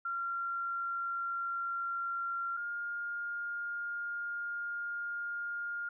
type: tone pair in turn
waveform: sine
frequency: 1377 / 1412.4 Hz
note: F6 / F6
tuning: -25 / +19 cents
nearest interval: unison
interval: 44 cents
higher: second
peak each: -33 / -35 dBFS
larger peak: first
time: 0.05-2.57 / 2.57-5.89 s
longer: second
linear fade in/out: 5 ms
effects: none